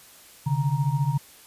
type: tone cluster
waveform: sine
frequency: 134 / 148.3 / 936 Hz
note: C3 / D3 / A#5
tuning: +42 / +17 / +7 cents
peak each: -24 / -24 / -33 dBFS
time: 0.46-1.18 s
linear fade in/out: 10 ms
effects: white hiss -50 dBFS RMS until 1.46 s + resampled to 32000 Hz